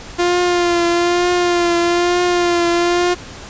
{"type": "tone with vibrato", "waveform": "sawtooth", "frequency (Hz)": 349.2, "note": "F4", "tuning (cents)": 0, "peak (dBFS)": -9, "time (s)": [0.18, 3.15], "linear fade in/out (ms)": 20, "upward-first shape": "triangle", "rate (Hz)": 1.1, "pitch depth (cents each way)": 35, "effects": ["pink hiss -34 dBFS RMS until 3.49 s", "resampled to 16000 Hz"]}